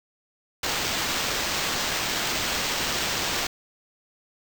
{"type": "noise with sample-and-hold", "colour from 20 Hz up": "white", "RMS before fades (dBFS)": -27, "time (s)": [0.63, 3.47], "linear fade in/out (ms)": 5, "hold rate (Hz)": 11025, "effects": []}